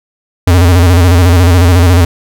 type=tone with vibrato; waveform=square; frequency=88 Hz; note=F2; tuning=14 cents sharp; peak=-4 dBFS; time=0.47-2.05 s; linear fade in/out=5 ms; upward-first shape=square; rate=14 Hz; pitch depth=71 cents each way; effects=none